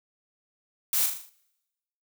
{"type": "noise with echo", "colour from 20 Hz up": "blue", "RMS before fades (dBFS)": -25, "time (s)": [0.93, 1.06], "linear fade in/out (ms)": 2, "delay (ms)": 39, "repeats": 6, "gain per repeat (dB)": -5, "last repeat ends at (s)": 1.294, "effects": ["noise-tail reverb RT60 1.0 s tail -25 dB re dry"]}